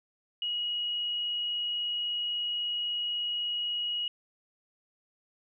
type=tone with frequency modulation; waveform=sine; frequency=2900 Hz; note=F#7; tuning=35 cents flat; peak=-29 dBFS; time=0.42-4.08 s; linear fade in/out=2 ms; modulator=23.7 Hz; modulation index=0.41; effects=none